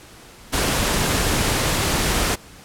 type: noise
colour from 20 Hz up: pink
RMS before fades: -20 dBFS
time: 0.52-2.36 s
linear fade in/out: 20 ms
effects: pink hiss -44 dBFS RMS until 2.64 s + low-pass 12000 Hz 12 dB/octave